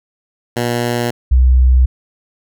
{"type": "tone pair in turn", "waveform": ["10% pulse", "sine"], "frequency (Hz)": [119.8, 63.46], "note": ["A#2", "B1"], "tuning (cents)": [48, 48], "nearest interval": "major seventh", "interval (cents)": 1100, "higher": "first", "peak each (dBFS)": [-7, -6], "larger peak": "second", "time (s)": [[0.56, 1.11], [1.31, 1.86]], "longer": "neither", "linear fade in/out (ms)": 10, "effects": []}